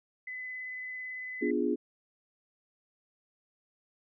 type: tone with vibrato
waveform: sine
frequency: 2015 Hz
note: B6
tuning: 34 cents sharp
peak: -37 dBFS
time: 0.27-1.51 s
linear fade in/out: 5 ms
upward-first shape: sine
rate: 18 Hz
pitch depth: 9 cents each way
type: chord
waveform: sine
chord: B diminished seventh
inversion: none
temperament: equal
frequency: 246.9 / 293.7 / 349.2 / 415.3 Hz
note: B3 / D4 / F4 / Ab4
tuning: 0 / 0 / 0 / 0 cents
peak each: -32 dBFS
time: 1.41-1.76 s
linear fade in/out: 20 ms
effects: none